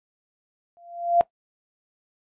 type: tone with exponential growth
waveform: sine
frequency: 690 Hz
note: F5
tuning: 21 cents flat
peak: -12 dBFS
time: 0.77-1.21 s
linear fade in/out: 0 ms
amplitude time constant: 95 ms
effects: noise-tail reverb RT60 0.1 s tail -18 dB re dry + resampled to 8000 Hz